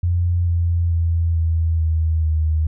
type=tone with pitch steps; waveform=sine; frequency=87.31 / 85.46 / 83.66 / 81.89 / 80.16 / 78.46 Hz; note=F2 / F2 / E2 / E2 / E2 / D#2; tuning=0 / -37 / +26 / -11 / -48 / +15 cents; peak=-15 dBFS; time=0.03-2.67 s; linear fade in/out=5 ms; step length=440 ms; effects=none